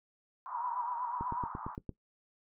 pink band-pass noise, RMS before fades -44 dBFS, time 0.46-1.75 s, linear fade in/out 0 ms, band 880 to 1200 Hz, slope 48 dB/octave
sine tone with vibrato, 966 Hz, B5, 39 cents flat, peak -35 dBFS, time 0.5-1.49 s, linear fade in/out 50 ms, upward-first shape triangle, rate 8.1 Hz, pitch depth 83 cents each way
click train, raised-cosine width 3 ms, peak -26 dBFS, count 7, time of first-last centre 1.21-1.893 s, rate 8.79 Hz
effects noise-tail reverb RT60 0.1 s tail -17 dB re dry

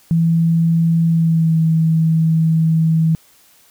sine tone with pitch glide, 165.5 to 161.35 Hz, E3 to E3, +7 to -37 cents, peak -11 dBFS, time 0.11-3.15 s, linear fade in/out 0 ms, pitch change -44 cents, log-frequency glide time 1.07-1.58 s, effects white hiss -51 dBFS RMS until 3.7 s

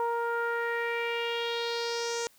sawtooth tone with low-pass filter sweep, 468.3 Hz, A#4, 8 cents sharp, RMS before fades -31 dBFS, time 0-2.27 s, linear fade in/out 0 ms, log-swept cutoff 1000 to 6800 Hz, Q 3.5, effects white hiss -61 dBFS RMS until 2.38 s

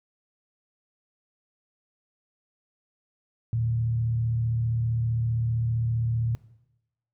sine tone with frequency modulation, 115.2 Hz, A#2, 20 cents flat, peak -23 dBFS, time 3.53-6.35 s, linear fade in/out 0 ms, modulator 35.3 Hz, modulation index 0.39, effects noise-tail reverb RT60 0.9 s tail -19 dB re dry

